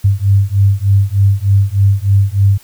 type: beating tone pair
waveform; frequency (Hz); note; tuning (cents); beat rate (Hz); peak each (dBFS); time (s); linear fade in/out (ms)
sine; 97.5 / 100.8; G2 / G2; -9 / +49; 3.3; -11; 0.04-2.58; 10
effects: white hiss -44 dBFS RMS until 2.63 s